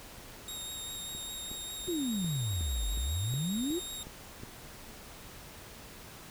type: tone with vibrato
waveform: 20% pulse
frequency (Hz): 3732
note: A#7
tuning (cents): +1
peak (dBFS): -33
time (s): 0.48-4.03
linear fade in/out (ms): 2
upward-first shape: sine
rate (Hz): 5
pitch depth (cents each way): 18
type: click train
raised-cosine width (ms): 3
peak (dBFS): -31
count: 10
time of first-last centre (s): 1.15-4.435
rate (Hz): 2.74
type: exponential two-way sweep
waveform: sine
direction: down then up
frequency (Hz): 375.8 to 46.25 to 375.8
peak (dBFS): -30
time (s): 1.87-3.8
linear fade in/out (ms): 20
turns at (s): 2.89
effects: pink hiss -49 dBFS RMS until 6.3 s